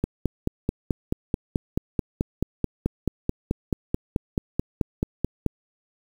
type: click train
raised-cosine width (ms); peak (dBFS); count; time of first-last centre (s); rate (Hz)
3; -9; 26; 0.04-5.463; 4.61
effects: 7-bit